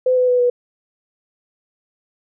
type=tone with pitch steps; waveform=sine; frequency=509 / 502.3 / 495.7 / 489.1 Hz; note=C5 / B4 / B4 / B4; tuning=-48 / +29 / +6 / -17 cents; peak=-12 dBFS; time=0.06-0.5 s; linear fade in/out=5 ms; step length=110 ms; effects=none